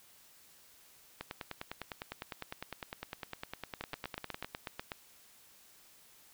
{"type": "two click trains", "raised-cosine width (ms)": 0.3, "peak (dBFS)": [-23, -22], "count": [33, 10], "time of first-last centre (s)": [[1.21, 4.446], [3.81, 4.918]], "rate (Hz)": [9.89, 8.12], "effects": ["white hiss -61 dBFS RMS until 6.33 s"]}